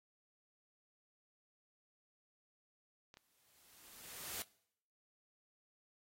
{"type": "clicks", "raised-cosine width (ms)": 0.2, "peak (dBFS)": -39, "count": 2, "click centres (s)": [3.141, 3.171]}
{"type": "noise with exponential growth", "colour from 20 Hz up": "white", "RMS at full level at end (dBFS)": -42, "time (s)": [3.17, 4.42], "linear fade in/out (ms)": 0, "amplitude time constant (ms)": 270}
{"effects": ["noise-tail reverb RT60 0.7 s tail -22 dB re dry", "AAC 48 kbps"]}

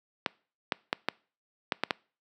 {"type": "clicks", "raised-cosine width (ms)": 0.3, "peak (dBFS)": -9, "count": 7, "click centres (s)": [0.262, 0.722, 0.929, 1.086, 1.722, 1.836, 1.908], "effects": ["noise-tail reverb RT60 0.4 s tail -25 dB re dry", "high-pass 200 Hz 12 dB/octave"]}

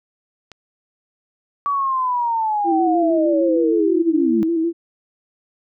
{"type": "click", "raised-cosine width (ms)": 0.2, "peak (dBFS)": -21, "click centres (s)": 0.517}
{"type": "linear sweep", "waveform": "sine", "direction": "down", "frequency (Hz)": [1148, 204.6], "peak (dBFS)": -17, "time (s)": [1.66, 4.43], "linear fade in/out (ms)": 0}
{"type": "tone with vibrato", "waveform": "sine", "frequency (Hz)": 330, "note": "E4", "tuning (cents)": 2, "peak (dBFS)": -16, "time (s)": [2.64, 4.73], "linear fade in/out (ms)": 50, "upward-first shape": "square", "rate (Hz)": 6.5, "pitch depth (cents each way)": 38}
{"effects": []}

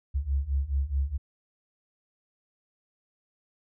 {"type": "beating tone pair", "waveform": "sine", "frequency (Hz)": [66.5, 71.2], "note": ["C2", "C#2"], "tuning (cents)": [29, 47], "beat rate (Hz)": 4.7, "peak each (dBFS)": [-29, -27], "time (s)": [0.14, 1.18], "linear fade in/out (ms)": 20, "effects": []}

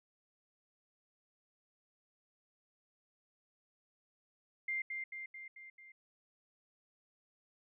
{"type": "tone with echo", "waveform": "sine", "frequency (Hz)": 2101, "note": "C7", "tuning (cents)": 7, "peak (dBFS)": -34, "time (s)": [4.68, 4.82], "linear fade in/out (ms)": 5, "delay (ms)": 220, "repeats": 5, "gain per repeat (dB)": -4, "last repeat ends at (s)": 5.92, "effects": []}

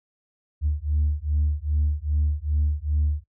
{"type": "beating tone pair", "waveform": "sine", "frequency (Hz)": [73.42, 75.92], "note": ["D2", "D#2"], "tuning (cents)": [0, -42], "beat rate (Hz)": 2.5, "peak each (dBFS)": -23, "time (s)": [0.61, 3.24], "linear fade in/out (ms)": 50, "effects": ["noise-tail reverb RT60 0.1 s tail -20 dB re dry", "tanh soft clip ceiling -15 dBFS"]}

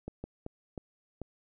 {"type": "slowing click train", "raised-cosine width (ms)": 2, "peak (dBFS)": -25, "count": 5, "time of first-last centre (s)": [0.08, 1.217], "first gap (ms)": 160, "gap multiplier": 1.4, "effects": []}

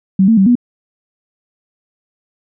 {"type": "tone with pitch steps", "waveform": "sine", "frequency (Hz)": [191.1, 225, 193, 243], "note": ["G3", "A3", "G3", "B3"], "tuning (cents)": [-44, 39, -27, -28], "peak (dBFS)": -6, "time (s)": [0.19, 0.554], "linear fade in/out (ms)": 5, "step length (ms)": 91, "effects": []}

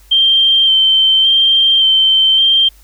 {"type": "tone with vibrato", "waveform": "sine", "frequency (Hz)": 3136, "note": "G7", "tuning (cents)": 0, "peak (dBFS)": -7, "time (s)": [0.11, 2.69], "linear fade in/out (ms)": 10, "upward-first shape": "square", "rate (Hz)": 0.88, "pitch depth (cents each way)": 15, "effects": ["added 50 Hz sine -42 dBFS peak until 2.83 s", "white hiss -49 dBFS RMS until 2.83 s"]}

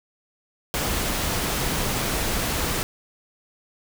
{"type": "noise", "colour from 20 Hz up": "pink", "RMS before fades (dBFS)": -25, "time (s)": [0.74, 2.83], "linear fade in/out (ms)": 0, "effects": []}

